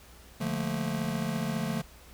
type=chord; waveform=square; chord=Bb major seventh; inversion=first; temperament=just; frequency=145.68 / 174.81 / 218.5 / 233.1 Hz; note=D3 / F3 / A3 / Bb3; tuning=-14 / +2 / -12 / 0 cents; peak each=-36 / -35 / -34 / -39 dBFS; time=0.4-1.82 s; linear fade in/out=10 ms; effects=added 60 Hz sine -54 dBFS peak until 2.13 s + pink hiss -54 dBFS RMS until 2.13 s